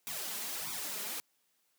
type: noise with flanger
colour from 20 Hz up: white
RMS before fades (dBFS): -39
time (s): 0.07-1.2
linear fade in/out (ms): 0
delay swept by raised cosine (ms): 0.84 to 4.94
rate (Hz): 1.6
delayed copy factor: +1
effects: white hiss -75 dBFS RMS until 1.78 s + high-pass 150 Hz 12 dB/octave